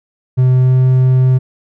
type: tone with pitch glide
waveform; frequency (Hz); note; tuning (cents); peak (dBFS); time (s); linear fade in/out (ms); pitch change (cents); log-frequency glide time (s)
triangle; 127.9 to 128.94; C3 to C3; -39 to -25; -5; 0.37-1.39; 20; +14; 0.57-0.78
effects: none